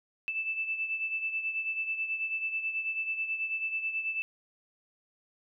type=beating tone pair; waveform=sine; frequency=2637 / 2646.2 Hz; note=E7 / E7; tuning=0 / +6 cents; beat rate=9.2 Hz; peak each=-31 / -38 dBFS; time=0.28-4.22 s; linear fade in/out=0 ms; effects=none